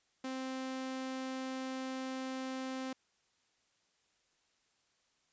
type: tone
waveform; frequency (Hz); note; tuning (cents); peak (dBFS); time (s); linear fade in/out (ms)
sawtooth; 261.6; C4; 0; -34; 0.24-2.93; 5
effects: white hiss -75 dBFS RMS until 5.32 s + resampled to 16000 Hz